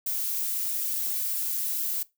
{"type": "noise", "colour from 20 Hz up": "violet", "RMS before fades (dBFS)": -29, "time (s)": [0.06, 2.03], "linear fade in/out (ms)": 5, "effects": ["noise-tail reverb RT60 0.2 s tail -20 dB re dry"]}